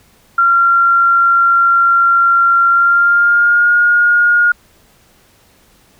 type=tone with pitch glide; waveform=sine; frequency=1377 to 1428.9 Hz; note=F6 to F6; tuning=-25 to +39 cents; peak=-7 dBFS; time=0.38-4.52 s; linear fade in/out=5 ms; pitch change=+64 cents; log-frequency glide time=2.69-3.73 s; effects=pink hiss -50 dBFS RMS until 5.99 s